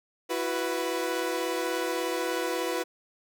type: chord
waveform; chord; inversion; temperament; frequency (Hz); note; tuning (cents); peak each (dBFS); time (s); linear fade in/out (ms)
sawtooth; E suspended second; none; equal with one note detuned; 333.5 / 370 / 493.9; E4 / F#4 / B4; +20 / 0 / 0; -29 / -29 / -27; 0.29-2.84; 20
effects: none